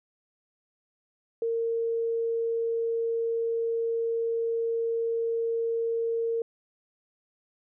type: tone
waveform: sine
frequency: 459.4 Hz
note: A#4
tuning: 25 cents flat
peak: -25 dBFS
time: 1.42-6.42 s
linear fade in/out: 2 ms
effects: none